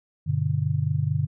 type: chord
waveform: sine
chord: G major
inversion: none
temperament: just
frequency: 98 / 122.5 / 147 Hz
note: G2 / B2 / D3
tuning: 0 / -14 / +2 cents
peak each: -27 / -27 / -24 dBFS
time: 0.26-1.27 s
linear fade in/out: 20 ms
effects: none